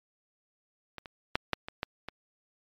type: clicks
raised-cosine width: 0.3 ms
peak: -24 / -27 / -9 / -10 / -22 / -14 / -21 dBFS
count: 7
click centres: 0.983 / 1.058 / 1.355 / 1.533 / 1.685 / 1.831 / 2.086 s
effects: MP3 64 kbps